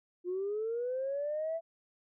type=linear sweep; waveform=sine; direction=up; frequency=349.3 to 668 Hz; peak=-31 dBFS; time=0.24-1.61 s; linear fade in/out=50 ms; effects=tanh soft clip ceiling -27 dBFS